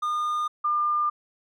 triangle / sine tone pair in turn, 1216 / 1201.3 Hz, D#6 / D6, -40 / +39 cents, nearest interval unison, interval 21 cents, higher first, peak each -22 / -21 dBFS, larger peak second, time 0.02-0.48 / 0.64-1.1 s, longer neither, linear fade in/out 10 ms, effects none

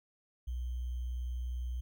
sine tone with sample-and-hold, 61.5 Hz, B1, 7 cents flat, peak -34 dBFS, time 0.47-1.81 s, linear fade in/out 10 ms, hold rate 3150 Hz, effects none

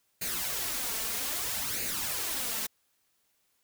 white noise with flanger, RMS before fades -33 dBFS, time 0.21-2.67 s, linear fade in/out 10 ms, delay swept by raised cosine 0.44 to 4.54 ms, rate 0.62 Hz, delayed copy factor +0.6, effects white hiss -73 dBFS RMS until 3.63 s

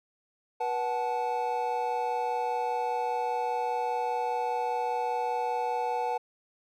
triangle tone cluster, 485.6 / 745 / 870 Hz, B4 / F#5 / A5, -29 / +12 / -20 cents, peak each -31 / -30 / -29 dBFS, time 0.6-6.18 s, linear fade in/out 10 ms, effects none

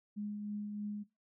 sine tone with tremolo, 207.7 Hz, G#3, in tune, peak -36 dBFS, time 0.16-1.04 s, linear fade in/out 20 ms, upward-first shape triangle, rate 3.2 Hz, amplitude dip 35%, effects noise-tail reverb RT60 0.2 s tail -18 dB re dry

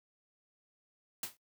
white noise with exponential decay, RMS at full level -34 dBFS, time 1.23-1.37 s, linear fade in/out 2 ms, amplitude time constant 29 ms, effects noise-tail reverb RT60 0.1 s tail -21 dB re dry

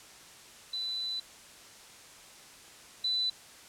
sine tone pair in turn, 3993 / 3993 Hz, B7 / B7, +18 / +18 cents, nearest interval unison, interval 0 cents, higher neither, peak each -32 / -27 dBFS, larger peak second, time 0.73-1.2 / 3.04-3.3 s, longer first, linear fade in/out 5 ms, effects white hiss -52 dBFS RMS until 3.68 s + low-pass 9000 Hz 12 dB/octave

